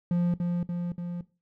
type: tone with echo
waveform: triangle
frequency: 174.61 Hz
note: F3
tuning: in tune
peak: -20 dBFS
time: 0.11-0.34 s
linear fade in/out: 2 ms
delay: 290 ms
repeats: 3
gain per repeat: -3 dB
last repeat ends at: 1.21 s
effects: noise-tail reverb RT60 0.3 s tail -18 dB re dry